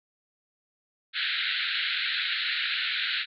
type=band-pass noise; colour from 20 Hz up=white; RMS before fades=-29 dBFS; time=1.13-3.26 s; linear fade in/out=50 ms; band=1400 to 4200 Hz; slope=96 dB/octave; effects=none